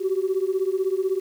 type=beating tone pair; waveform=sine; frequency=372 / 388 Hz; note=F#4 / G4; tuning=+9 / -18 cents; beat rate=16 Hz; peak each=-23 / -23 dBFS; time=0-1.2 s; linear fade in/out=20 ms; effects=tanh soft clip ceiling -14 dBFS + 8-bit